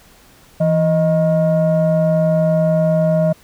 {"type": "tone pair together", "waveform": "sine", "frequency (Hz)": [165.54, 625], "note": ["E3", "D#5"], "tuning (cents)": [8, 8], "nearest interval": "octave + major seventh", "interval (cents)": 2300, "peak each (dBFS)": -13, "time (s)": [0.6, 3.33], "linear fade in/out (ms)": 10, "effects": ["tanh soft clip ceiling -8 dBFS", "pink hiss -48 dBFS RMS until 3.43 s"]}